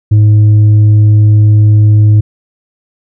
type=tone with tanh clipping; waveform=sine; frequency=105.9 Hz; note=G#2; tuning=34 cents sharp; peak=-3 dBFS; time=0.11-2.21 s; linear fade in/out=10 ms; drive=3 dB; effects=none